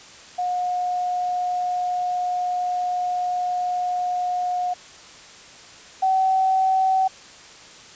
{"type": "tone pair in turn", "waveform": "sine", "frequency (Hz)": [721, 760.2], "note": ["F#5", "F#5"], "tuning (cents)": [-45, 47], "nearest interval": "minor second", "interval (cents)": 92, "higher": "second", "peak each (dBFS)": [-21, -16], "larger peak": "second", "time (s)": [[0.38, 4.74], [6.02, 7.08]], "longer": "first", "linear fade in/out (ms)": 10, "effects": ["white hiss -44 dBFS RMS until 7.95 s", "resampled to 16000 Hz"]}